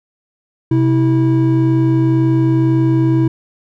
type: tone pair together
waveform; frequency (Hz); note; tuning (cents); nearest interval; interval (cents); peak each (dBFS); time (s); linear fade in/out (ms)
triangle; 129.1 / 325.3; C3 / E4; -23 / -23; octave + major third; 1600; -11; 0.71-3.28; 5
effects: none